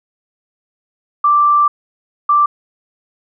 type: tone bursts at uneven times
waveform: sine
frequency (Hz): 1174.7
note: D6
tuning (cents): 0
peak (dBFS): -8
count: 2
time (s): 1.24-1.68 / 2.29-2.46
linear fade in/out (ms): 5
effects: none